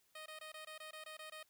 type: tone bursts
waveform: 10% pulse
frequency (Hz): 622.3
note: D#5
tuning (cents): 0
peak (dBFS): -40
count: 10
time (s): 0.15-1.43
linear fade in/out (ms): 5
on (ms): 110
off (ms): 20
effects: white hiss -75 dBFS RMS until 1.49 s